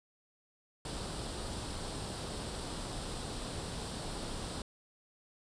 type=noise with comb filter; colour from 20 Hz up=pink; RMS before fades=-40 dBFS; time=0.85-4.62 s; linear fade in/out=2 ms; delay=0.23 ms; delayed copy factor=+0.5; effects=resampled to 22050 Hz